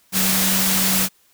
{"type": "tone in noise", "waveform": "sine", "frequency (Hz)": 190, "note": "F#3", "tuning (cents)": 46, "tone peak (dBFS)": -23, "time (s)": [0.12, 1.09], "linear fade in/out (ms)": 50, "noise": "white", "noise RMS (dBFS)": -19, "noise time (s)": [0.12, 1.09], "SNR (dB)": -7, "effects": ["white hiss -58 dBFS RMS until 1.33 s"]}